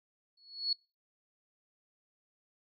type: tone with exponential growth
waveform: sine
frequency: 4376 Hz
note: C#8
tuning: 23 cents flat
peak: -26 dBFS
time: 0.37-0.73 s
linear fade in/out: 5 ms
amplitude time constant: 77 ms
effects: noise-tail reverb RT60 0.3 s tail -26 dB re dry